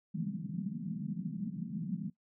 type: band-pass noise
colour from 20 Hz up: white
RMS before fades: -38 dBFS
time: 0.14-2.1 s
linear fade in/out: 10 ms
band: 160 to 210 Hz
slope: 48 dB/octave
effects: noise-tail reverb RT60 0.1 s tail -18 dB re dry